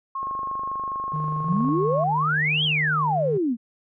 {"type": "tone with pitch glide", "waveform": "sine", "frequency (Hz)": [1080, 1093.8], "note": ["C#6", "C#6"], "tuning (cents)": [-45, -23], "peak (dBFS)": -26, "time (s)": [0.15, 2.04], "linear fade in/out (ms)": 5, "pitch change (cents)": 22, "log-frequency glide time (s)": [1.36, 1.68]}
{"type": "click train", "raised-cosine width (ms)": 1, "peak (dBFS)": -26, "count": 37, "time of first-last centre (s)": [0.23, 1.687], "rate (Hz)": 24.7}
{"type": "tone", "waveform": "triangle", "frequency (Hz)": 153, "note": "D#3", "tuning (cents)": -29, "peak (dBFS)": -24, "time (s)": [1.13, 3.38], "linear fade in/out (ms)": 10}
{"type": "exponential two-way sweep", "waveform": "sine", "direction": "up then down", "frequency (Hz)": [138.59, 3348, 216.7], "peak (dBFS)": -20, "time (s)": [1.42, 3.57], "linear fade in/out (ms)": 50, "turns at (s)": 2.64}
{"effects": []}